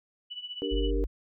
sine tone with tremolo, 2960 Hz, F#7, in tune, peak -33 dBFS, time 0.3-0.91 s, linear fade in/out 20 ms, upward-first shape triangle, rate 15 Hz, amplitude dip 85%
sine chord, G minor, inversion second, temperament equal, 293.7 / 392 / 466.2 Hz, D4 / G4 / Bb4, 0 / 0 / 0 cents, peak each -33 dBFS, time 0.62-1.04 s, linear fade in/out 0 ms
sine tone, 48.51 Hz, G1, 17 cents flat, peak -26 dBFS, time 0.71-1.07 s, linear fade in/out 20 ms
effects none

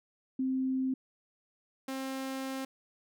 sine / sawtooth tone pair in turn, 261.6 / 266 Hz, C4 / C4, 0 / +29 cents, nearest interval unison, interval 29 cents, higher second, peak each -28 / -31 dBFS, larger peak first, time 0.39-0.94 / 1.88-2.65 s, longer second, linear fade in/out 5 ms, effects none

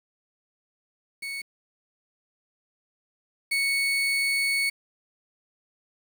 35% pulse tone pair in turn, 2217 / 2217 Hz, C#7 / C#7, 0 / 0 cents, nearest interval unison, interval 0 cents, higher neither, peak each -30 / -21 dBFS, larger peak second, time 1.22-1.42 / 3.51-4.7 s, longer second, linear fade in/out 10 ms, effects 8-bit

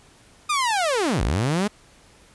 sawtooth linear two-way sweep, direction down then up, 1244.5 to 43.33 to 215.9 Hz, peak -16 dBFS, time 0.49-1.68 s, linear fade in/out 10 ms, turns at 1.23 s, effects pink hiss -53 dBFS RMS until 2.34 s + resampled to 24000 Hz

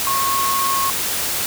sine tone in noise, 1091 Hz, C#6, 28 cents flat, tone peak -18 dBFS, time 0.07-0.9 s, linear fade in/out 0 ms, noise white, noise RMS -22 dBFS, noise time 0-1.46 s, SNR +1 dB, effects none

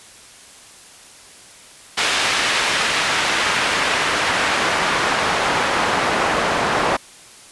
pink noise with band-pass filter sweep, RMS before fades -19 dBFS, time 1.97-6.97 s, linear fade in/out 10 ms, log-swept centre 2600 to 870 Hz, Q 0.73, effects white hiss -43 dBFS RMS until 7.51 s + resampled to 24000 Hz

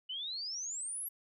sine exponential sweep, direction up, 2926 to 11790 Hz, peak -37 dBFS, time 0.09-1.09 s, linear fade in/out 10 ms, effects none

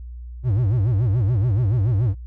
triangle tone with vibrato, 110 Hz, A2, in tune, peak -14 dBFS, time 0.43-2.15 s, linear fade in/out 50 ms, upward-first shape sine, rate 7 Hz, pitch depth 270 cents each way, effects added 60 Hz sine -32 dBFS peak until 2.26 s

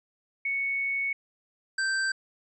sine / square tone pair in turn, 2217 / 1562.7 Hz, C#7 / G6, 0 / -6 cents, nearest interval tritone, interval 606 cents, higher first, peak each -26 dBFS, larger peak neither, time 0.45-1.13 / 1.78-2.12 s, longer first, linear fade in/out 5 ms, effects resampled to 22050 Hz

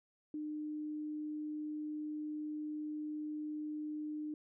sine tone, 302.9 Hz, D#4, 46 cents flat, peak -38 dBFS, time 0.34-4.34 s, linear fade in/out 2 ms, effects none

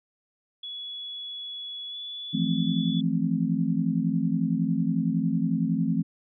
sine tone with pitch glide, 3387 to 3434 Hz, G#7 to A7, +33 to -43 cents, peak -34 dBFS, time 0.63-3.01 s, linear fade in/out 5 ms, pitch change +24 cents, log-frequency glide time 1.9-1.95 s
sine chord, F major seventh, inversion third, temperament just, 163.7 / 174.61 / 218.3 / 261.9 Hz, E3 / F3 / A3 / C4, -12 / 0 / -13 / +2 cents, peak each -28 dBFS, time 2.33-6.03 s, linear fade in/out 20 ms
effects none

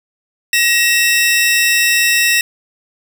sawtooth tone pair together, 1895 / 2671 Hz, A#6 / E7, +28 / +22 cents, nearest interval tritone, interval 594 cents, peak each -10 dBFS, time 0.53-2.41 s, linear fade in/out 2 ms, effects none

